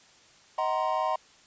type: chord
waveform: triangle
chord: C half-diminished seventh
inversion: first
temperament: just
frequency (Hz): 627.9 / 753.5 / 941.9 / 1046.5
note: Eb5 / Gb5 / Bb5 / C6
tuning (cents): +16 / +31 / +18 / 0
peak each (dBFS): -29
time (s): 0.58-1.16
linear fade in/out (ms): 5
effects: white hiss -57 dBFS RMS until 1.46 s + resampled to 16000 Hz